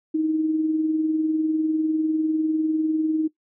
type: tone with tremolo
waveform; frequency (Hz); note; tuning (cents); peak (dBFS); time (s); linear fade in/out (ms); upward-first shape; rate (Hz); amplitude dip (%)
sine; 314; D#4; +16; -17; 0.14-3.28; 10; sine; 20; 45
effects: noise-tail reverb RT60 0.1 s tail -18 dB re dry